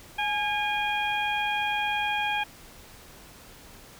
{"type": "harmonic tone with a mistuned harmonic", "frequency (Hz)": 814, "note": "G#5", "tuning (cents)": -35, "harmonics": [1, 2, 3, 4], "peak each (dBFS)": [-28, -32, -30, -34], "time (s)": [0.18, 2.44], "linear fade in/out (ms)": 10, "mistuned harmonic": 1, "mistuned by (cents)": 49, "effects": ["pink hiss -49 dBFS RMS until 3.99 s"]}